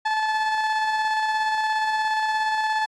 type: tone with tremolo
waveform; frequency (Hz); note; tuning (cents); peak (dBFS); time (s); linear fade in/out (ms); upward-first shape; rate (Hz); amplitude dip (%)
30% pulse; 868; A5; -24; -17; 0.05-2.86; 10; square; 17; 25
effects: low-pass 4000 Hz 12 dB/octave + AAC 48 kbps

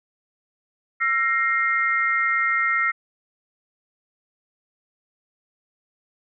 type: tone cluster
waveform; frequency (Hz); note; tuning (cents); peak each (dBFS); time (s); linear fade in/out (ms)
sine; 1345 / 1875 / 2113; E6 / A#6 / C7; +34 / +10 / +16; -23; 1-2.92; 20
effects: none

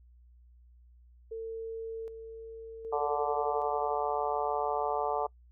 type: tone with tremolo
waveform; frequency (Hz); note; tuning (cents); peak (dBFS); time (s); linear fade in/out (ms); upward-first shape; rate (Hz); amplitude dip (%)
sine; 450.1; A4; +39; -35; 1.31-3.95; 10; square; 0.65; 50
type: harmonic tone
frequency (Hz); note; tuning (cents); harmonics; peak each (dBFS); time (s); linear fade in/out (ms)
146.3; D3; -6; 3 / 4 / 5 / 6 / 7 / 8; -34 / -36 / -33 / -35 / -40 / -38; 2.92-5.27; 10
effects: noise-tail reverb RT60 0.1 s tail -24 dB re dry + added 60 Hz sine -55 dBFS peak until 5.51 s

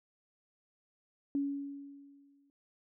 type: tone with exponential decay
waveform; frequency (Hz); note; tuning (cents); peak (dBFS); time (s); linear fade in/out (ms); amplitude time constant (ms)
sine; 280.9; C#4; +23; -28; 1.35-2.5; 1; 250
effects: none

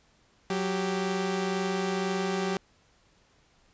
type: tone pair together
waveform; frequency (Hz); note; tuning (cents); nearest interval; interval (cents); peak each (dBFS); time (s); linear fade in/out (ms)
sawtooth; 185 / 392; F#3 / G4; 0 / 0; octave + minor second; 1300; -26; 0.5-2.57; 2
effects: pink hiss -64 dBFS RMS until 3.73 s + resampled to 16000 Hz

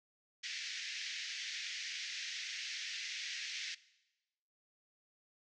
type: band-pass noise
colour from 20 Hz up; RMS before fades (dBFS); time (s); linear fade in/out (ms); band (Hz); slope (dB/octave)
pink; -43; 0.43-3.75; 10; 1800 to 6300; 48
effects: noise-tail reverb RT60 1.0 s tail -19 dB re dry

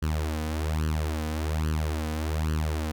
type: tone with flanger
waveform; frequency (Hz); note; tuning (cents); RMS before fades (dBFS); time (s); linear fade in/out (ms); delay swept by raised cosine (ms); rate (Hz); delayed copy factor
sawtooth; 77.7; D#2; -2; -28; 0.02-2.92; 10; 0.66 to 4.06; 1.2; +0.8
effects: none

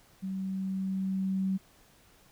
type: tone with level ramp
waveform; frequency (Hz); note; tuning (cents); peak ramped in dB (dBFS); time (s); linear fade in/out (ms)
sine; 190.8; G3; -47; -32 to -26; 0.22-1.58; 20
effects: pink hiss -61 dBFS RMS until 2.31 s

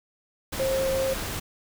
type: tone in noise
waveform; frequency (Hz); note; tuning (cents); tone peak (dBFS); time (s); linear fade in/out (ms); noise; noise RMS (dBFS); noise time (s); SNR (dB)
sine; 532; C5; +29; -23; 0.59-1.14; 10; pink; -32; 0.52-1.4; +6
effects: none

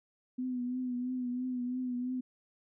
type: tone with vibrato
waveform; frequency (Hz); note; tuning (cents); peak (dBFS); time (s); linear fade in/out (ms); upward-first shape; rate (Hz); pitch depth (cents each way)
sine; 250.2; B3; +23; -32; 0.38-2.21; 10; triangle; 3; 47
effects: none

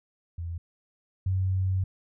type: tone pair in turn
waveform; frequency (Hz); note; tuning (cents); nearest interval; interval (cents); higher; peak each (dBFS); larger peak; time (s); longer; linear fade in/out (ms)
sine; 84.7 / 94.13; E2 / F#2; +48 / +30; major second; 182; second; -31 / -23; second; 0.38-0.58 / 1.26-1.84; second; 5
effects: none

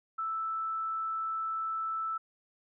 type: tone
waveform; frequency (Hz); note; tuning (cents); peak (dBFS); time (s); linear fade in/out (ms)
sine; 1318.5; E6; 0; -31; 0.18-2.18; 10
effects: none

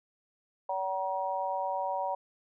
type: harmonic tone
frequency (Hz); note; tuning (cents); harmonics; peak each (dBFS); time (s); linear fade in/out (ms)
189.9; F#3; +45; 3 / 4 / 5; -35 / -34 / -33; 0.69-2.15; 5
effects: none

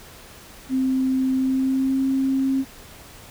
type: tone with pitch glide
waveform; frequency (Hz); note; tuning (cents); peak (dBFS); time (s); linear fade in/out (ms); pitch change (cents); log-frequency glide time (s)
sine; 261.6 to 267.4; C4 to C4; 0 to +38; -18; 0.69-2.65; 50; +38; 1.36-2.03
effects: pink hiss -44 dBFS RMS until 3.3 s

